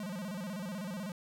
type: tone with vibrato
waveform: square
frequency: 192.7 Hz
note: G3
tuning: 29 cents flat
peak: -38 dBFS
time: 0-1.12 s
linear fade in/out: 2 ms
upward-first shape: square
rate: 16 Hz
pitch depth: 160 cents each way
effects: none